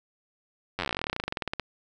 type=slowing click train; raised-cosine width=0.3 ms; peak=-13 dBFS; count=29; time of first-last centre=0.79-1.597 s; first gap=10 ms; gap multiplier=1.07; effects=none